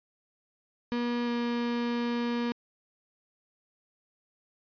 35% pulse tone pair in turn, 240 / 238.2 Hz, B3 / A#3, -49 / +38 cents, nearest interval unison, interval 13 cents, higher first, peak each -26 dBFS, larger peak neither, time 0.92-1.27 / 1.27-2.52 s, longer second, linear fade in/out 0 ms, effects resampled to 11025 Hz

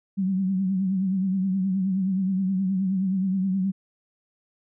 sine tone with vibrato, 190 Hz, F#3, 46 cents sharp, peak -21 dBFS, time 0.17-3.72 s, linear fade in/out 20 ms, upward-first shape triangle, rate 9.5 Hz, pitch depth 77 cents each way, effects none

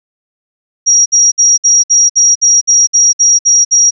sine tone bursts, 5690 Hz, F8, 31 cents sharp, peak -4 dBFS, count 12, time 0.86-3.909 s, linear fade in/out 20 ms, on 200 ms, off 59 ms, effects none

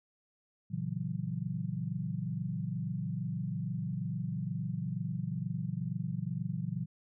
sine chord, F# dominant seventh, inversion first, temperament equal with one note detuned, 116.54 / 138.59 / 164.81 / 187.04 Hz, A#2 / C#3 / E3 / F#3, 0 / 0 / 0 / +19 cents, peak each -39 / -39 / -37 / -39 dBFS, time 0.7-6.86 s, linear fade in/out 20 ms, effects none

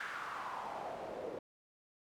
pink noise with band-pass filter sweep, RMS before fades -43 dBFS, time 0-1.39 s, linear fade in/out 5 ms, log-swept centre 1600 to 450 Hz, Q 3.5, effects none

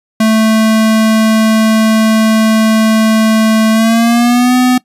square tone with pitch glide, 220 to 251.3 Hz, A3 to B3, 0 to +30 cents, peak -7 dBFS, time 0.2-4.78 s, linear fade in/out 5 ms, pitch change +230 cents, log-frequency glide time 3.72-4.55 s, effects noise-tail reverb RT60 0.1 s tail -20 dB re dry + resampled to 32000 Hz

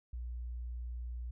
sine tone, 60 Hz, B1, 49 cents flat, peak -38 dBFS, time 0.13-1.31 s, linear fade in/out 5 ms, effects none

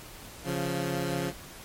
15% pulse tone pair together, 138.59 / 174.61 Hz, C#3 / F3, 0 / 0 cents, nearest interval major third, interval 400 cents, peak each -25 dBFS, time 0.44-1.33 s, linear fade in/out 50 ms, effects pink hiss -46 dBFS RMS until 1.64 s + MP3 64 kbps

